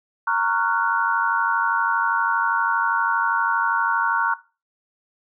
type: chord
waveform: sine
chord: Gb major seventh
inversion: first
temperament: just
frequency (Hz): 925 / 1110 / 1387.5 / 1480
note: Bb5 / Db6 / F6 / Gb6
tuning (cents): -14 / +2 / -12 / 0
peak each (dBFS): -24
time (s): 0.27-4.34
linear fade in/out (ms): 5
effects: noise-tail reverb RT60 0.3 s tail -17 dB re dry